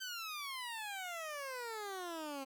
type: exponential sweep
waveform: 15% pulse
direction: down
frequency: 1563 to 264.5 Hz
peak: -35 dBFS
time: 0-2.45 s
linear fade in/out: 20 ms
effects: 12-bit